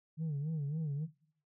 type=tone with vibrato; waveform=sine; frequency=150.9 Hz; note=D3; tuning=47 cents sharp; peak=-31 dBFS; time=0.17-1.08 s; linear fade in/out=50 ms; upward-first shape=sine; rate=3.6 Hz; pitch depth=130 cents each way; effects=noise-tail reverb RT60 0.6 s tail -19 dB re dry + tanh soft clip ceiling -32 dBFS